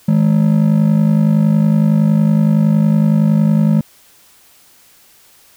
triangle ring-modulated tone, 185.8 Hz, F#3, 7 cents sharp, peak -4 dBFS, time 0.08-3.81 s, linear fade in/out 5 ms, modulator 25.4 Hz, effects white hiss -48 dBFS RMS until 5.56 s

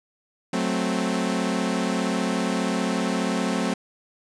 sawtooth chord, F# diminished, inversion none, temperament equal, 185 / 220 / 261.6 Hz, F#3 / A3 / C4, 0 / 0 / 0 cents, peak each -23 dBFS, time 0.53-3.74 s, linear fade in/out 5 ms, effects resampled to 22050 Hz

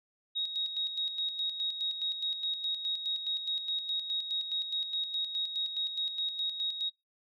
sine tone with tremolo, 3774 Hz, A#7, 21 cents sharp, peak -29 dBFS, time 0.35-6.9 s, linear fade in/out 20 ms, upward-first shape square, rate 4.8 Hz, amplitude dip 55%, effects noise-tail reverb RT60 0.2 s tail -24 dB re dry + MP3 96 kbps

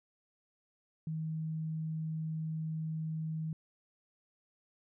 sine tone, 158.6 Hz, D#3, 33 cents sharp, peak -34 dBFS, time 1.07-3.53 s, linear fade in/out 2 ms, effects none

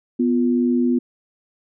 sine tone pair together, 246.9 / 349.2 Hz, B3 / F4, 0 / 0 cents, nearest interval tritone, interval 600 cents, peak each -16 / -22 dBFS, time 0.19-0.99 s, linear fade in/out 10 ms, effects none

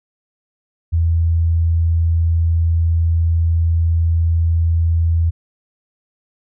sine tone, 83 Hz, E2, 12 cents sharp, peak -12 dBFS, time 0.92-5.31 s, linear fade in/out 20 ms, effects none

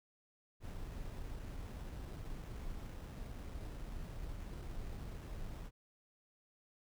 brown noise with sample-and-hold, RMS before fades -45 dBFS, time 0.6-5.71 s, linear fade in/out 50 ms, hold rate 4410 Hz, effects none

